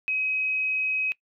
sine tone, 2537 Hz, D#7, 33 cents sharp, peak -23 dBFS, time 0.08-1.12 s, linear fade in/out 0 ms, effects noise-tail reverb RT60 0.1 s tail -21 dB re dry

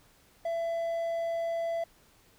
triangle tone, 669 Hz, E5, 25 cents sharp, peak -27 dBFS, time 0.45-1.84 s, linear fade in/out 5 ms, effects pink hiss -62 dBFS RMS until 2.38 s

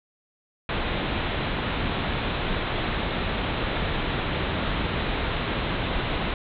pink low-pass noise, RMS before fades -27 dBFS, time 0.69-6.34 s, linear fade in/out 2 ms, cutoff 3900 Hz, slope 96 dB/octave, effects none

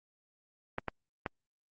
clicks, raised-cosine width 0.5 ms, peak -18 dBFS, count 3, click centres 0.784 / 0.883 / 1.262 s, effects Opus 32 kbps

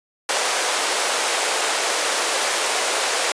pink high-pass noise, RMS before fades -21 dBFS, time 0.29-3.32 s, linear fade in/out 2 ms, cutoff 460 Hz, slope 24 dB/octave, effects resampled to 22050 Hz

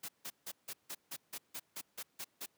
white noise bursts, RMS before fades -43 dBFS, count 12, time 0.03-2.462 s, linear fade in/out 10 ms, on 56 ms, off 160 ms, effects pink hiss -75 dBFS RMS until 2.57 s + high-pass 150 Hz 12 dB/octave

